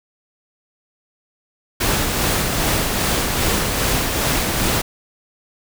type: noise with tremolo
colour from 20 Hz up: pink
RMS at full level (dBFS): -18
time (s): 1.8-4.82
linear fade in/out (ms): 10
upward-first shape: sine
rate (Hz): 2.5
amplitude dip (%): 30
effects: none